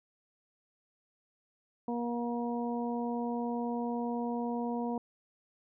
harmonic tone, 238 Hz, A#3, 36 cents sharp, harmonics 1 / 2 / 3 / 4, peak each -33 / -38 / -40 / -41 dBFS, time 1.88-4.98 s, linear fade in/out 2 ms, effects none

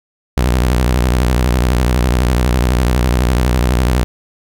sawtooth tone with vibrato, 61.74 Hz, B1, in tune, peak -7 dBFS, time 0.37-4.04 s, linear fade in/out 0 ms, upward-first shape triangle, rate 12 Hz, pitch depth 200 cents each way, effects none

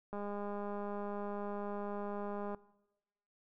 click train, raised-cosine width 1 ms, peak -29 dBFS, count 494, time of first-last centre 0.13-2.547 s, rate 204 Hz, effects noise-tail reverb RT60 1.0 s tail -21 dB re dry

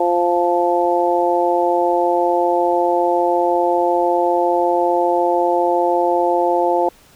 harmonic tone, 174.61 Hz, F3, in tune, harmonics 2 / 3 / 4 / 5, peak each -19 / -19 / -19 / -19 dBFS, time 0-6.89 s, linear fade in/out 5 ms, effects pink hiss -49 dBFS RMS until 7.15 s

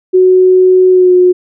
sine tone with pitch glide, 370 to 362.2 Hz, F#4 to F#4, 0 to -37 cents, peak -3 dBFS, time 0.13-1.33 s, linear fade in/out 20 ms, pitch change -37 cents, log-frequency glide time 0.9-1.13 s, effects none

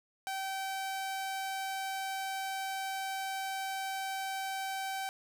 sawtooth tone, 772 Hz, G5, 27 cents flat, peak -31 dBFS, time 0.27-5.09 s, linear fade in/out 0 ms, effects none

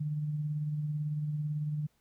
sine tone with tremolo, 150 Hz, D3, 37 cents sharp, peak -29 dBFS, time 0-1.87 s, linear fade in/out 10 ms, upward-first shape sine, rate 18 Hz, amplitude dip 35%, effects pink hiss -73 dBFS RMS until 2 s

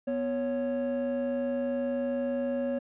triangle tone pair together, 246.6 / 554.4 Hz, B3 / C#5, -2 / 0 cents, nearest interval octave + major second, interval 1402 cents, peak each -28 / -27 dBFS, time 0.07-2.79 s, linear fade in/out 10 ms, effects tanh soft clip ceiling -21 dBFS + resampled to 8000 Hz

